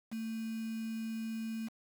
sine tone with quantisation, 223.7 Hz, A3, 29 cents sharp, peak -36 dBFS, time 0.11-1.69 s, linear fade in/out 20 ms, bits 8, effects none

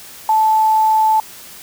sine tone with quantisation, 874 Hz, A5, 12 cents flat, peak -10 dBFS, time 0.29-1.2 s, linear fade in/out 2 ms, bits 6, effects white hiss -37 dBFS RMS until 1.62 s

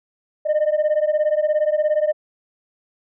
sine beating tone pair, 600 / 617 Hz, D5 / D#5, +37 / -15 cents, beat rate 17 Hz, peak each -17 dBFS, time 0.45-2.13 s, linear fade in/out 20 ms, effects tanh soft clip ceiling -13 dBFS

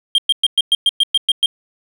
triangle tone bursts, 3203 Hz, G7, 37 cents sharp, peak -8 dBFS, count 10, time 0.15-1.46 s, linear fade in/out 2 ms, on 32 ms, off 110 ms, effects none

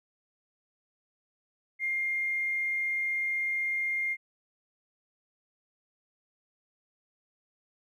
triangle tone with tanh clipping, 2116 Hz, C7, 19 cents sharp, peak -27 dBFS, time 1.79-4.17 s, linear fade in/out 50 ms, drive 2 dB, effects none

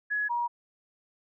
sine tone pair in turn, 1685 / 953.6 Hz, G#6 / A#5, +25 / +39 cents, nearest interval minor seventh, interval 986 cents, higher first, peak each -26 dBFS, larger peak neither, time 0.1-0.29 / 0.29-0.48 s, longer neither, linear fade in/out 20 ms, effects none

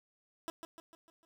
15% pulse tone with echo, 329.7 Hz, E4, in tune, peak -31 dBFS, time 0.48-0.5 s, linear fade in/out 0 ms, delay 150 ms, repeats 5, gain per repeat -6 dB, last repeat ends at 1.25 s, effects none

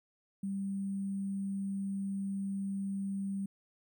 sine tone with sample-and-hold, 196 Hz, G3, in tune, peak -33 dBFS, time 0.43-3.46 s, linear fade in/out 5 ms, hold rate 8820 Hz, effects none

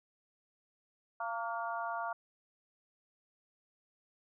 harmonic tone with a mistuned harmonic, 229.6 Hz, A#3, 26 cents flat, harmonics 3 / 4 / 5 / 6, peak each -39 / -40 / -41 / -42 dBFS, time 1.2-2.13 s, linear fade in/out 5 ms, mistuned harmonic 6, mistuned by +42 cents, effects none

